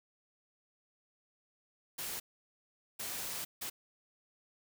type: noise bursts at uneven times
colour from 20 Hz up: white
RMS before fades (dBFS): -40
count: 3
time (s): 1.98-2.2 / 2.99-3.45 / 3.61-3.7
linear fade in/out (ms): 10
effects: none